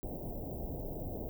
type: band-stop noise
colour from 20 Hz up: pink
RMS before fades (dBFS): -40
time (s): 0.03-1.29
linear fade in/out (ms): 0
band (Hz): 740 to 16000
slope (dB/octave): 48
effects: none